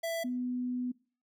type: tone pair in turn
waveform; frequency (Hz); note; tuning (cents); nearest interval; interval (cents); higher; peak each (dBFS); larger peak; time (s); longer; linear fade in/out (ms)
square / sine; 664 / 248.7; E5 / B3; +12 / +12; octave + perfect fourth; 1700; first; -32 / -31; second; 0.03-0.24 / 0.24-0.92; second; 10
effects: noise-tail reverb RT60 0.4 s tail -22 dB re dry